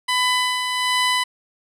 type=tone with tremolo; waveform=15% pulse; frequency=1000 Hz; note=B5; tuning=21 cents sharp; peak=-10 dBFS; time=0.08-1.24 s; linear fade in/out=10 ms; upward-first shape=sine; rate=1.3 Hz; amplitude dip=45%; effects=low-pass 11000 Hz 12 dB/octave